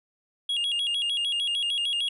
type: tone with vibrato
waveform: triangle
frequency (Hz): 3061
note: G7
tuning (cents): -42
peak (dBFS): -23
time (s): 0.49-2.09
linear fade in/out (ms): 5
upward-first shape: square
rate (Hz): 6.6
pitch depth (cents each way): 140
effects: resampled to 24000 Hz

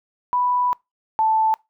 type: tone pair in turn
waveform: sine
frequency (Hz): 987.8 / 879.4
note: B5 / A5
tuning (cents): 0 / -1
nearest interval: major second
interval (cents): 201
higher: first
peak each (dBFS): -17 / -15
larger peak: second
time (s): 0.33-0.73 / 1.19-1.54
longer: first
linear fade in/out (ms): 0
effects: noise-tail reverb RT60 0.2 s tail -24 dB re dry

